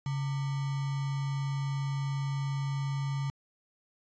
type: tone with sample-and-hold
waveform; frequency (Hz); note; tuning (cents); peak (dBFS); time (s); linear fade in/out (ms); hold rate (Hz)
sine; 138.59; C#3; 0; -29; 0.06-3.3; 2; 1050
effects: resampled to 16000 Hz